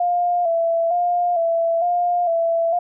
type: tone with vibrato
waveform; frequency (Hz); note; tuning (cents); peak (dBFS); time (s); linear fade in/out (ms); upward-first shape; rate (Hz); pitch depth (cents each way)
sine; 686; F5; -31; -16; 0-2.79; 5; square; 1.1; 48
effects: none